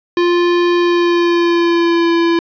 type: tone with pitch glide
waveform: square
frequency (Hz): 349.2 to 337.1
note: F4 to E4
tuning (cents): 0 to +39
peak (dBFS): -11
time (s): 0.17-2.39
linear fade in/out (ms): 2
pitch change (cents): -61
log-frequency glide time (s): 0.77-2.13
effects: resampled to 11025 Hz + 7-bit